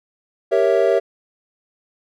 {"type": "chord", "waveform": "triangle", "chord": "G diminished seventh", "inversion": "none", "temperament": "equal", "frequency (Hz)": [392, 466.2, 554.4, 659.3], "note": ["G4", "Bb4", "Db5", "Fb5"], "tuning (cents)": [0, 0, 0, 0], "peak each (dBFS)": -17, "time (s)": [0.51, 1], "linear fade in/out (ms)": 20, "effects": []}